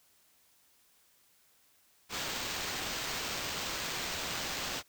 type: noise with sample-and-hold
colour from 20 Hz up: white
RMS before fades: -37 dBFS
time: 2.09-4.83 s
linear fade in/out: 50 ms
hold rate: 11025 Hz
effects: white hiss -67 dBFS RMS until 4.88 s